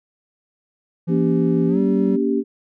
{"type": "tone with pitch glide", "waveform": "triangle", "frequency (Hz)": [168.6, 191.45], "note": ["E3", "G3"], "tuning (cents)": [39, -41], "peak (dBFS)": -17, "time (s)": [1.07, 2.17], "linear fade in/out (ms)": 20, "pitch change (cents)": 220, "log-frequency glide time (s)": [1.68, 1.78]}
{"type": "chord", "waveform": "sine", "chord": "G diminished", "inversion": "first", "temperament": "just", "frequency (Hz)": [235.2, 282.2, 392], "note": ["Bb3", "Db4", "G4"], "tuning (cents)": [16, 31, 0], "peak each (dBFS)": -21, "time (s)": [1.08, 2.44], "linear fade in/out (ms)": 50}
{"effects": []}